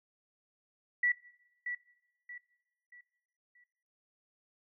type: tone with echo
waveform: sine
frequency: 1952 Hz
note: B6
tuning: 21 cents flat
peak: -25 dBFS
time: 1.03-1.12 s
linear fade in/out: 5 ms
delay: 630 ms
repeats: 4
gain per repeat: -9 dB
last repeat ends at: 3.64 s
effects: noise-tail reverb RT60 0.9 s tail -21 dB re dry